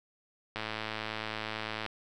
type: click train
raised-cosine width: 0.3 ms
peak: -19 dBFS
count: 143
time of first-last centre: 0.56-1.863 s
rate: 109 Hz
effects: none